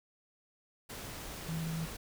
sine tone in noise, 162.6 Hz, E3, 23 cents flat, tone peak -34 dBFS, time 1.48-1.86 s, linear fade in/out 10 ms, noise pink, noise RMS -44 dBFS, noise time 0.89-1.97 s, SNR +7 dB, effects none

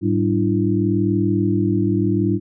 sine tone cluster, 106.6 / 193.2 / 296.8 / 337.5 Hz, G#2 / G3 / D4 / E4, +46 / -25 / +18 / +41 cents, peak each -21 dBFS, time 0.01-2.4 s, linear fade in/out 50 ms, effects none

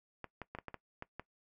clicks, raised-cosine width 0.5 ms, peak -27 dBFS, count 8, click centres 0.243 / 0.417 / 0.55 / 0.587 / 0.683 / 0.743 / 1.024 / 1.196 s, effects noise-tail reverb RT60 0.1 s tail -19 dB re dry

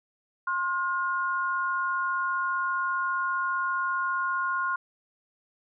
sine tone pair together, 1063 / 1428 Hz, C6 / F6, +27 / +38 cents, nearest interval perfect fourth, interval 511 cents, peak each -28 dBFS, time 0.47-4.76 s, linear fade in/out 5 ms, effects none

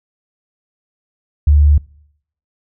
sine tone, 73.42 Hz, D2, in tune, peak -6 dBFS, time 1.47-1.78 s, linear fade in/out 5 ms, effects noise-tail reverb RT60 0.7 s tail -24 dB re dry

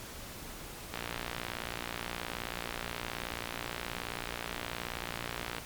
click train, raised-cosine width 0.3 ms, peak -19 dBFS, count 274, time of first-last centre 0.94-5.583 s, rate 58.8 Hz, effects pink hiss -45 dBFS RMS until 5.65 s + MP3 96 kbps

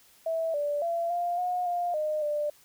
sine tone with pitch steps, 653 / 583 / 678 / 699 / 721 / 703 / 612 / 593 Hz, E5 / D5 / E5 / F5 / F#5 / F5 / D#5 / D5, -17 / -13 / +49 / +1 / -45 / +11 / -29 / +17 cents, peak -26 dBFS, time 0.26-2.5 s, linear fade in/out 5 ms, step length 280 ms, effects white hiss -59 dBFS RMS until 2.64 s

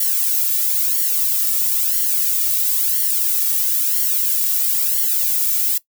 violet noise with flanger, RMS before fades -18 dBFS, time 0-5.78 s, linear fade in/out 5 ms, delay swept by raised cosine 0.79 to 1.99 ms, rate 1 Hz, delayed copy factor -0.95, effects noise-tail reverb RT60 0.1 s tail -19 dB re dry

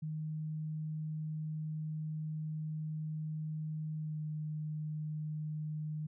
sine tone with pitch glide, 155.2 to 153.33 Hz, D#3 to D#3, -4 to -25 cents, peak -36 dBFS, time 0.02-6.07 s, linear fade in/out 10 ms, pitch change -21 cents, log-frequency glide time 3.97-4.2 s, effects none

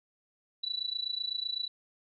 sine tone with amplitude modulation, 3951 Hz, B7, in tune, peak -28 dBFS, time 0.63-1.68 s, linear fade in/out 10 ms, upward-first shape sine, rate 27.9 Hz, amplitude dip 90%, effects none

